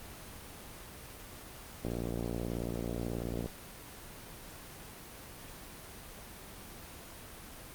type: click train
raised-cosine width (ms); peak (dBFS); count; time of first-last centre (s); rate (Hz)
2; -22; 95; 1.85-3.46; 58.4
effects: pink hiss -48 dBFS RMS until 7.74 s + Opus 24 kbps